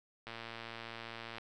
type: click train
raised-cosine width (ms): 0.3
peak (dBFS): -28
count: 129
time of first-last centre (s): 0.27-1.383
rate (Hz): 115
effects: none

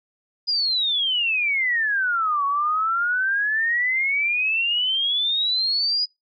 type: exponential two-way sweep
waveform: sine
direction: down then up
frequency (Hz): 4978 to 1108.7 to 4978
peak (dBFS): -19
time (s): 0.47-6.06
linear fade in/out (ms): 20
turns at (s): 2.45
effects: noise-tail reverb RT60 0.2 s tail -25 dB re dry

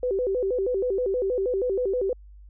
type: tone with vibrato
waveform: sine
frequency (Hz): 440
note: A4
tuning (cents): 0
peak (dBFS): -22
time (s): 0.03-2.13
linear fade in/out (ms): 2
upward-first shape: square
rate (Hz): 6.3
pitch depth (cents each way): 220
effects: added 50 Hz sine -44 dBFS peak until 2.49 s

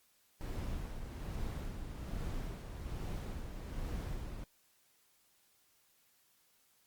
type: noise with tremolo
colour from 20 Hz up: brown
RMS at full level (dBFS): -39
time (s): 0.41-4.44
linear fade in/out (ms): 0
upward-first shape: sine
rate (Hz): 1.2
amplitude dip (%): 45
effects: white hiss -71 dBFS RMS until 6.86 s + Opus 48 kbps

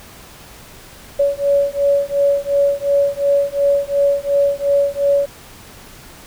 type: beating tone pair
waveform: sine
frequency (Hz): 563 / 565.8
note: C#5 / C#5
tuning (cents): +27 / +35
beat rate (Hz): 2.8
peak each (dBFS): -16 / -16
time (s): 1.19-5.26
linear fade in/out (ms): 10
effects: pink hiss -40 dBFS RMS until 6.26 s

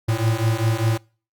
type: beating tone pair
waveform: square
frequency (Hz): 110 / 115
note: A2 / A#2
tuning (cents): 0 / -23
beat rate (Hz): 5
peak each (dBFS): -22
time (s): 0.08-0.98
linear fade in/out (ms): 10
effects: noise-tail reverb RT60 0.4 s tail -25 dB re dry + Opus 48 kbps

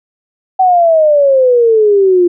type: exponential sweep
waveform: sine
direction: down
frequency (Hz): 761 to 346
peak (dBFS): -5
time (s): 0.59-2.28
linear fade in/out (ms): 10
effects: none

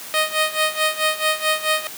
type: tone with tremolo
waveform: 10% pulse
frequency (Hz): 622.3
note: D#5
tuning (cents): 0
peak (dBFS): -7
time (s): 0.14-1.87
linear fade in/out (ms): 0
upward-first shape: sine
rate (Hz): 4.6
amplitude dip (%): 85
effects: white hiss -35 dBFS RMS until 1.97 s + high-pass 150 Hz 12 dB/octave

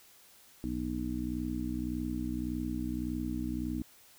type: harmonic tone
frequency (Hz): 61.74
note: B1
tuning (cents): 0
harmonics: 1 / 2 / 3 / 4 / 5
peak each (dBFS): -39 / -44 / -41 / -36 / -37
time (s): 0.64-3.82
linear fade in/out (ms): 0
effects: white hiss -59 dBFS RMS until 4.18 s

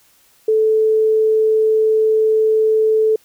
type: tone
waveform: sine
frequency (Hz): 437.1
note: A4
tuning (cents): -11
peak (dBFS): -11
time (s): 0.48-3.16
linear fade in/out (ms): 5
effects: white hiss -54 dBFS RMS until 3.24 s

